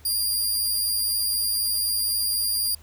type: tone with amplitude modulation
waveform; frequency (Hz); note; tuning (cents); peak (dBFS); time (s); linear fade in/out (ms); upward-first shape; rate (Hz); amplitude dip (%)
15% pulse; 4797; D8; +36; -14; 0.05-2.75; 5; sine; 104; 35
effects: added 77 Hz sine -47 dBFS peak until 2.82 s + pink hiss -55 dBFS RMS until 2.82 s